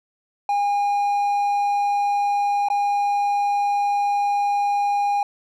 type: tone with dropouts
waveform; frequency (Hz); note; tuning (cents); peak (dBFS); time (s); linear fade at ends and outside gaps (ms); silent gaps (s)
triangle; 813; G#5; -37; -16; 0.49-5.23; 2; 2.686-2.701
effects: none